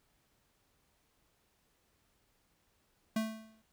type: tone with exponential decay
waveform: square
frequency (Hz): 220.3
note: A3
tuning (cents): +2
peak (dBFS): -29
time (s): 3.16-3.62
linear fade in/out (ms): 5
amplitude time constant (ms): 98
effects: pink hiss -74 dBFS RMS until 3.72 s